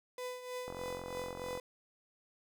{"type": "tone with tremolo", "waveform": "35% pulse", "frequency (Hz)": 500, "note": "B4", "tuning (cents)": 21, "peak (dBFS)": -36, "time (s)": [0.18, 1.6], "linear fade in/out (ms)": 2, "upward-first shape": "triangle", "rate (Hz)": 3.2, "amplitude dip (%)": 70}
{"type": "click train", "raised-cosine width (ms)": 1, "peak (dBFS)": -29, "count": 41, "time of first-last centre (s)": [0.68, 1.575], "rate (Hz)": 44.7}
{"effects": []}